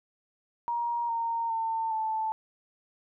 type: tone with pitch steps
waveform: sine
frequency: 945 / 922.4 / 900.2 / 878.7 Hz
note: A#5 / A#5 / A5 / A5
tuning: +23 / -19 / +39 / -3 cents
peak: -27 dBFS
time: 0.68-2.32 s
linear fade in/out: 0 ms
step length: 410 ms
effects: none